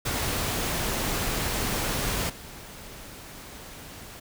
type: noise with level steps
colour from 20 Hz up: pink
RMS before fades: -28 / -43 dBFS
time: 0.05-4.2 s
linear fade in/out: 10 ms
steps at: 2.29 s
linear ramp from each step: 10 ms
effects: none